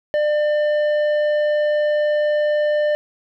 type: tone with tanh clipping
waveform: sine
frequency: 598 Hz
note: D5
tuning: 31 cents sharp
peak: -17 dBFS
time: 0.14-2.95 s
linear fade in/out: 0 ms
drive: 9 dB
effects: none